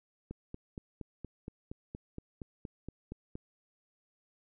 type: click train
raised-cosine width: 3 ms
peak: -28 dBFS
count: 14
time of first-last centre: 0.31-3.354 s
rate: 4.27 Hz
effects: none